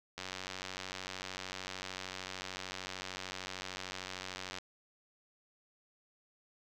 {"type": "click train", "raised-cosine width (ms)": 0.2, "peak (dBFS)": -23, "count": 412, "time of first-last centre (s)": [0.18, 4.585], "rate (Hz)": 93.3, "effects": []}